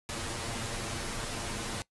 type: noise with comb filter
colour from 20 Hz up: pink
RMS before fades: -36 dBFS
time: 0.09-1.82 s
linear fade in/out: 0 ms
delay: 8.7 ms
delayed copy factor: +0.7
effects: noise-tail reverb RT60 0.1 s tail -20 dB re dry + resampled to 24000 Hz